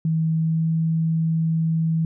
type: tone with pitch glide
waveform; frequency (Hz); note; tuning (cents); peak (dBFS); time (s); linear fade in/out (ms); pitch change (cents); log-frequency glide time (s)
sine; 160.7 to 162.19; E3 to E3; -44 to -28; -18; 0.05-2.05; 2; +16; 0.32-0.7
effects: none